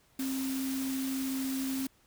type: tone in noise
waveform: sine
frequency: 265.9 Hz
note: C4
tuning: 28 cents sharp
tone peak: -31 dBFS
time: 0.19-1.87 s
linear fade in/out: 5 ms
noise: white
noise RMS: -41 dBFS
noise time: 0.19-1.87 s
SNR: +7 dB
effects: pink hiss -66 dBFS RMS until 2.06 s